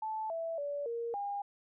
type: tone with pitch steps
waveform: sine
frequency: 873 / 660 / 575 / 466.8 / 808 Hz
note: A5 / E5 / D5 / A#4 / G#5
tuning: -14 / +2 / -37 / +2 / -48 cents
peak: -34 dBFS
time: 0.02-1.42 s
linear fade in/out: 5 ms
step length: 280 ms
effects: none